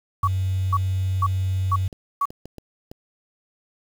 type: tone bursts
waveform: sine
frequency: 1127 Hz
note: C#6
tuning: 28 cents sharp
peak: -18 dBFS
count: 5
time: 0.23-2.255 s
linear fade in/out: 5 ms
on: 45 ms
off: 450 ms
type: tone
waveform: sine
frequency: 94.1 Hz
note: F#2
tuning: 30 cents sharp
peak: -20 dBFS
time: 0.23-1.88 s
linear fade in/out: 5 ms
type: clicks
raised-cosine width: 2 ms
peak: -25 dBFS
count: 5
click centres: 1.928 / 2.305 / 2.456 / 2.583 / 2.915 s
effects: 7-bit